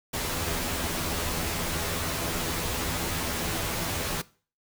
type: noise with comb filter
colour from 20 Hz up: pink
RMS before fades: -30 dBFS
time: 0.13-4.22 s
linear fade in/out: 10 ms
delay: 12 ms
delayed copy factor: +0.65
effects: noise-tail reverb RT60 0.4 s tail -20 dB re dry